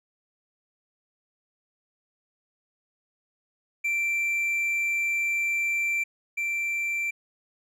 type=tone pair in turn; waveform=triangle; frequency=2349 / 2349 Hz; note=D7 / D7; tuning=0 / 0 cents; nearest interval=unison; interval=0 cents; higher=neither; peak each=-22 / -24 dBFS; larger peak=first; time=3.84-6.04 / 6.37-7.11 s; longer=first; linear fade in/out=10 ms; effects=none